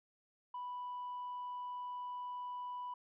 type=tone; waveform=sine; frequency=987.8 Hz; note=B5; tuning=in tune; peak=-39 dBFS; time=0.54-2.94 s; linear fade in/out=5 ms; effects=tanh soft clip ceiling -38 dBFS